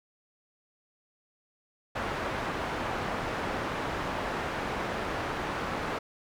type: low-pass noise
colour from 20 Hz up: white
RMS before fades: -33 dBFS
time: 1.95-5.99 s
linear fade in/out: 10 ms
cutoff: 1300 Hz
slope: 12 dB/octave
effects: none